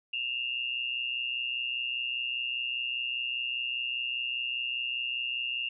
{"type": "tone pair together", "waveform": "sine", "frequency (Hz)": [2700, 2825], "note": ["E7", "F7"], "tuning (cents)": [41, 19], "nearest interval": "minor second", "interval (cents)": 78, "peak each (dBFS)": [-33, -33], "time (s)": [0.13, 5.69], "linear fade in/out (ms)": 5, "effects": []}